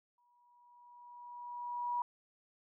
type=tone with exponential growth; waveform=sine; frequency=967 Hz; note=B5; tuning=37 cents flat; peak=-31 dBFS; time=0.18-2.02 s; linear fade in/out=2 ms; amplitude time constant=400 ms; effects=none